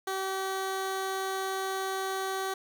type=tone; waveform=15% pulse; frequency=383.2 Hz; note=G4; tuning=39 cents flat; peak=-24 dBFS; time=0.07-2.54 s; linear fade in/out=5 ms; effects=none